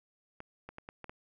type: clicks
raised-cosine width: 0.5 ms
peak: -29 dBFS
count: 6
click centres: 0.404 / 0.69 / 0.784 / 0.889 / 1.043 / 1.095 s
effects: none